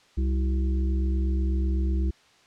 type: harmonic tone with a mistuned harmonic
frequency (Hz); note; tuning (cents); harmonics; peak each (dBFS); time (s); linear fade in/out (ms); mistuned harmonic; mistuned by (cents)
65.41; C2; 0; 1 / 3 / 5 / 6; -22 / -34 / -35 / -43; 0.17-2.11; 10; 6; -78
effects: white hiss -58 dBFS RMS until 2.46 s + low-pass 5000 Hz 12 dB/octave